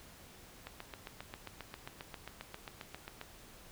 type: click train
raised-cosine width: 0.3 ms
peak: -27 dBFS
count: 20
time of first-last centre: 0.67-3.214 s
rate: 7.47 Hz
effects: pink hiss -56 dBFS RMS until 3.71 s